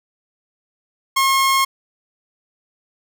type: tone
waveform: sawtooth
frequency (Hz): 1078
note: C#6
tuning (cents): -49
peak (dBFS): -10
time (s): 1.16-1.65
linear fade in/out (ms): 10
effects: none